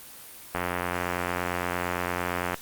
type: click train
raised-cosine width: 0.5 ms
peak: -12 dBFS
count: 178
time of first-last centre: 0.55-2.543 s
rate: 88.8 Hz
effects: white hiss -45 dBFS RMS until 2.61 s + Opus 32 kbps